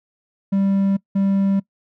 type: tone pair in turn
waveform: triangle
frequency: 196 / 196 Hz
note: G3 / G3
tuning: 0 / 0 cents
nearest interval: unison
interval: 0 cents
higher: neither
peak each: -13 dBFS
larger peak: neither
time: 0.52-0.97 / 1.15-1.6 s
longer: neither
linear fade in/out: 10 ms
effects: noise-tail reverb RT60 0.1 s tail -22 dB re dry